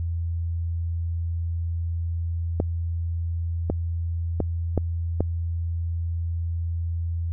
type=clicks; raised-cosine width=2 ms; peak=-9 dBFS; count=5; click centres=2.601 / 3.7 / 4.403 / 4.777 / 5.206 s; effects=added 84 Hz sine -24 dBFS peak until 7.32 s